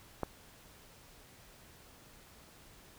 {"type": "click", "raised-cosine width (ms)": 1, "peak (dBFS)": -19, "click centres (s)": 0.233, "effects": ["pink hiss -58 dBFS RMS until 2.98 s"]}